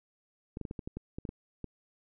clicks, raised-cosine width 3 ms, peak -25 dBFS, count 11, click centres 0.571 / 0.613 / 0.652 / 0.711 / 0.792 / 0.875 / 0.97 / 1.185 / 1.252 / 1.291 / 1.643 s, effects none

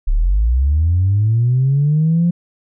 sine linear sweep, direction up, 31.86 to 175.4 Hz, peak -10 dBFS, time 0.07-2.31 s, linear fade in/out 10 ms, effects tanh soft clip ceiling -7 dBFS

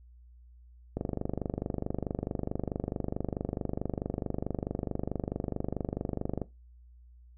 click train, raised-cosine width 2 ms, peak -18 dBFS, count 135, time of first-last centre 0.97-6.417 s, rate 24.6 Hz, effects noise-tail reverb RT60 0.2 s tail -17 dB re dry + added 60 Hz sine -52 dBFS peak until 7.37 s

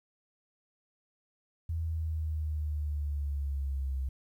sine linear sweep, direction down, 82.41 to 65.6 Hz, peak -30 dBFS, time 1.69-4.09 s, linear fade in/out 5 ms, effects 11-bit

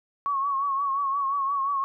sine tone with vibrato, 1108.7 Hz, C#6, in tune, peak -23 dBFS, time 0.26-1.84 s, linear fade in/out 0 ms, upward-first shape triangle, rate 5.7 Hz, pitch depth 66 cents each way, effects none

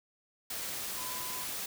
sine tone in noise, 1007 Hz, B5, 33 cents sharp, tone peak -44 dBFS, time 0.97-1.44 s, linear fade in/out 5 ms, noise white, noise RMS -38 dBFS, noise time 0.5-1.66 s, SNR -9 dB, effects none

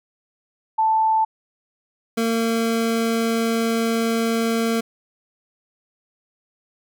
sine / 25% pulse tone pair in turn, 881 / 228.1 Hz, A5 / A#3, +2 / -37 cents, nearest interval octave + major seventh, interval 2339 cents, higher first, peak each -15 dBFS, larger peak neither, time 0.78-1.25 / 2.17-4.81 s, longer second, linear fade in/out 10 ms, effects none

